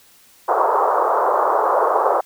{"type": "band-pass noise", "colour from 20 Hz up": "white", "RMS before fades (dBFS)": -17, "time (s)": [0.48, 2.21], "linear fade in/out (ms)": 10, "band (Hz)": [410, 1200], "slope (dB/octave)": 48, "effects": ["white hiss -51 dBFS RMS until 2.25 s"]}